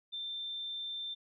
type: tone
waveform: sine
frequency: 3570 Hz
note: A7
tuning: 24 cents sharp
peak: -37 dBFS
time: 0.12-1.15 s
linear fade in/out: 20 ms
effects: none